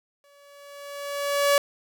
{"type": "tone with exponential growth", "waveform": "sawtooth", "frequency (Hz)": 569, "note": "C#5", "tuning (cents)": 45, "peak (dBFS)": -12, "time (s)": [0.24, 1.58], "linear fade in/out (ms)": 1, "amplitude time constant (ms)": 290, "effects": []}